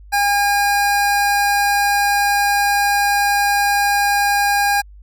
25% pulse tone, 811 Hz, G#5, 41 cents flat, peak -10 dBFS, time 0.12-4.82 s, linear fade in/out 20 ms, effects added 50 Hz sine -38 dBFS peak until 5.02 s

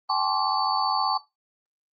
sine tone cluster, 779 / 858 / 1059 / 1154 / 4504 Hz, G5 / A5 / C6 / D6 / C#8, -11 / -44 / +21 / -31 / +27 cents, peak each -28 dBFS, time 0.09-1.18 s, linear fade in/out 10 ms, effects noise-tail reverb RT60 0.2 s tail -17 dB re dry + Opus 24 kbps

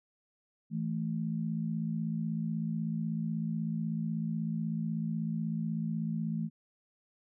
sine tone pair together, 163.8 / 220 Hz, E3 / A3, -11 / 0 cents, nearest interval perfect fourth, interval 511 cents, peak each -33 / -34 dBFS, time 0.7-6.5 s, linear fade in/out 50 ms, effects none

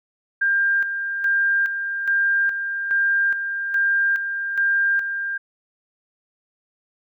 sine tone with tremolo, 1597 Hz, G6, 32 cents sharp, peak -16 dBFS, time 0.41-5.38 s, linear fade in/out 10 ms, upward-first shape square, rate 1.2 Hz, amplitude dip 55%, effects none

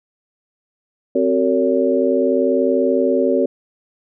sine tone cluster, 261.7 / 375.3 / 455.7 / 566 Hz, C4 / F#4 / A#4 / C#5, 0 / +25 / -39 / +36 cents, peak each -19 dBFS, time 1.15-3.46 s, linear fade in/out 5 ms, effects none

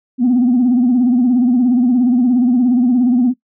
sine tone with vibrato, 246.9 Hz, B3, in tune, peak -8 dBFS, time 0.18-3.34 s, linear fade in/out 50 ms, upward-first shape sine, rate 17 Hz, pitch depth 95 cents each way, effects noise-tail reverb RT60 0.1 s tail -18 dB re dry + tanh soft clip ceiling -6 dBFS

